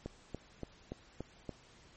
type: click train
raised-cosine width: 2 ms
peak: -26 dBFS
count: 6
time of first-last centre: 0.06-1.493 s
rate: 3.49 Hz
effects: pink hiss -61 dBFS RMS until 1.96 s + MP3 32 kbps